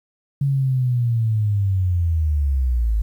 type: linear sweep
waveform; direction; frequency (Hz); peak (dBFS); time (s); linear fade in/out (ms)
sine; down; 141.2 to 51.3; -16; 0.41-3.02; 5
effects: 9-bit